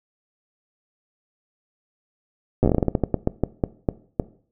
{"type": "slowing click train", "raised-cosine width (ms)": 2, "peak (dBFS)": -5, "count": 19, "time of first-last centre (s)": [2.63, 4.198], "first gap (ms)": 8, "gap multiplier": 1.24, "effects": ["noise-tail reverb RT60 0.5 s tail -19 dB re dry"]}